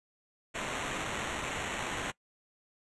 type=noise with sample-and-hold; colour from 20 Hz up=violet; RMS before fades=-36 dBFS; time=0.54-2.12 s; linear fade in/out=20 ms; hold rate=4900 Hz; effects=noise-tail reverb RT60 0.1 s tail -22 dB re dry + resampled to 24000 Hz